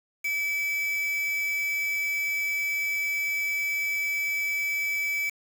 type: tone with quantisation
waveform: triangle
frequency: 2299 Hz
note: D7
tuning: 37 cents flat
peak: -24 dBFS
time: 0.24-5.3 s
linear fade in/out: 10 ms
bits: 6
effects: none